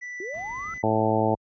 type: tone with pitch glide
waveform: triangle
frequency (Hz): 1973 to 2004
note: B6 to B6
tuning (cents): -2 to +25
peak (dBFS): -32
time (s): 0.01-0.83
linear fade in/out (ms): 20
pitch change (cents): +27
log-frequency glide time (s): 0.24-0.44
type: linear sweep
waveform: sine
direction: up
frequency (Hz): 341.3 to 1365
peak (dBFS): -33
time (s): 0.2-0.74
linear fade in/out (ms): 2
type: noise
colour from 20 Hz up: brown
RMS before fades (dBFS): -44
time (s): 0.34-0.78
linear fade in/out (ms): 0
type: harmonic tone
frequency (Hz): 109.8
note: A2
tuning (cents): -3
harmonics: 1 / 2 / 3 / 4 / 5 / 6 / 7 / 8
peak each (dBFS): -28 / -28 / -28 / -28 / -28 / -28 / -28 / -28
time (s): 0.83-1.35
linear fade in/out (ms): 5
effects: high-pass 60 Hz 12 dB/octave + resampled to 16000 Hz